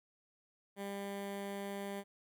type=tone with notch filter; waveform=15% pulse; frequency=199.3 Hz; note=G3; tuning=29 cents sharp; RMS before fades=-42 dBFS; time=0.76-2.04 s; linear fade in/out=50 ms; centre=5300 Hz; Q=1.5; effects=none